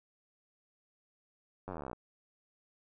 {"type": "slowing click train", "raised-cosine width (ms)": 1, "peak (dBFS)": -27, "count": 20, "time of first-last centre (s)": [1.68, 1.931], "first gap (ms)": 10, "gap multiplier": 1.03, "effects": []}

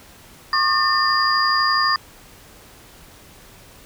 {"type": "tone cluster", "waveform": "sine", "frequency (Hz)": [1089, 1201, 1796, 4835], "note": ["C#6", "D6", "A6", "D8"], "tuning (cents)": [-31, 38, 35, 50], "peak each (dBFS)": -21, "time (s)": [0.53, 1.96], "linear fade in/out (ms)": 2, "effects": ["pink hiss -46 dBFS RMS until 3.85 s"]}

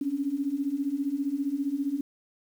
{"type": "beating tone pair", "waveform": "sine", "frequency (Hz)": [270.1, 285.1], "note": ["C#4", "C#4"], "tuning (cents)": [-45, 49], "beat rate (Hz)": 15, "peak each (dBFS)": [-31, -28], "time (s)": [0.01, 2.01], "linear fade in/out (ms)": 5, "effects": ["9-bit"]}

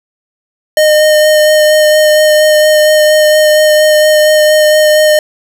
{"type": "tone with vibrato", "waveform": "square", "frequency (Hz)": 612, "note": "D#5", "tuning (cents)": -29, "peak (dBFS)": -5, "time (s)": [0.77, 5.19], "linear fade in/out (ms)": 2, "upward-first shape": "sine", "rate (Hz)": 4.3, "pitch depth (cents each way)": 12, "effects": []}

